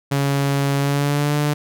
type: tone with pitch glide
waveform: sawtooth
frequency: 139.8 to 147.6 Hz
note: C#3 to D3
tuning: +15 to +9 cents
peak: -13 dBFS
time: 0.11-1.54 s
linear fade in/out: 10 ms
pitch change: +94 cents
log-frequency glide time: 0.77-1.37 s
effects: none